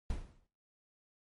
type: noise with exponential decay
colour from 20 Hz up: brown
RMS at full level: -35 dBFS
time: 0.1-0.47 s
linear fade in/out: 2 ms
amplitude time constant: 80 ms
effects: noise-tail reverb RT60 0.4 s tail -18 dB re dry + MP3 48 kbps